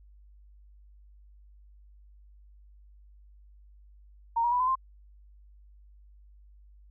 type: tone with pitch steps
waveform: sine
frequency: 924 / 953.8 / 984.6 / 1016.4 / 1049.2 Hz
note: A#5 / A#5 / B5 / B5 / C6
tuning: -16 / +39 / -6 / +49 / +4 cents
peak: -23 dBFS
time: 4.36-4.755 s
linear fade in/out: 10 ms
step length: 79 ms
effects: added 50 Hz sine -52 dBFS peak until 6.9 s